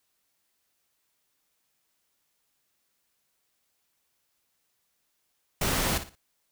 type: noise with echo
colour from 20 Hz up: pink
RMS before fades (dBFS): -27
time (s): 5.61-5.98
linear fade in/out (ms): 5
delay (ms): 58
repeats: 3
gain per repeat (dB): -11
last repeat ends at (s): 6.154
effects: white hiss -75 dBFS RMS until 6.51 s